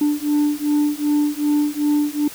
sine beating tone pair, 294 / 296.6 Hz, D4 / D4, +2 / +17 cents, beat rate 2.6 Hz, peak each -17 dBFS, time 0.01-2.28 s, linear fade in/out 5 ms, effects tanh soft clip ceiling -13 dBFS + white hiss -37 dBFS RMS until 2.34 s

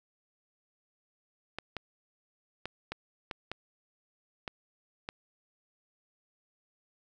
clicks, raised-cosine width 0.3 ms, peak -20 dBFS, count 8, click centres 1.586 / 1.767 / 2.656 / 2.92 / 3.312 / 3.516 / 4.478 / 5.089 s, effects none

